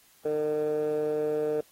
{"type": "tone with band-pass filter", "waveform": "15% pulse", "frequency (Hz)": 151.6, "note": "D#3", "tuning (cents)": -45, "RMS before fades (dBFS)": -28, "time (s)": [0.25, 1.61], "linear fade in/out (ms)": 5, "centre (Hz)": 490, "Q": 5.3, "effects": ["white hiss -60 dBFS RMS until 1.71 s", "AAC 48 kbps"]}